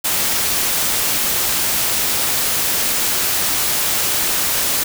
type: noise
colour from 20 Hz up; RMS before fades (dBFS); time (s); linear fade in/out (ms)
white; -18; 0.04-4.84; 10
effects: none